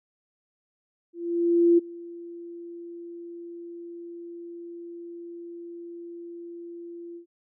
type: tone with ADSR envelope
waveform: sine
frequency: 342.3 Hz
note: F4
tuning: 35 cents flat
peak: -14 dBFS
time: 1.13-7.26 s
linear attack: 650 ms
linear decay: 16 ms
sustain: -23 dB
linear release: 100 ms
effects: none